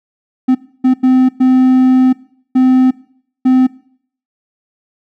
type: tone bursts at uneven times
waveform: triangle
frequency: 257.4 Hz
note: C4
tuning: 28 cents flat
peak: -4 dBFS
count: 6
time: 0.48-0.55 / 0.84-0.94 / 1.03-1.29 / 1.4-2.13 / 2.55-2.91 / 3.45-3.67 s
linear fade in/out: 10 ms
effects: noise-tail reverb RT60 0.6 s tail -20 dB re dry